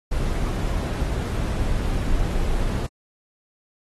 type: noise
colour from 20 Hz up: brown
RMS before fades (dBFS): -23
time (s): 0.11-2.87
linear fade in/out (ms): 10
effects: AAC 32 kbps